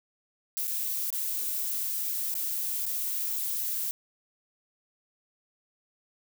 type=noise with dropouts; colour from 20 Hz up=violet; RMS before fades=-31 dBFS; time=0.57-3.91 s; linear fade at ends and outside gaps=0 ms; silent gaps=0.671-0.678 / 1.104-1.127 / 2.341-2.352 / 2.855-2.864 s; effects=none